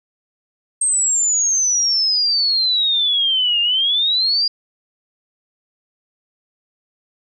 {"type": "exponential two-way sweep", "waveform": "sine", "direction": "down then up", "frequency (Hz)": [8470, 2794, 4866], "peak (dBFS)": -14, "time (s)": [0.81, 4.48], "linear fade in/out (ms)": 5, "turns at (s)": 3.61, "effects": []}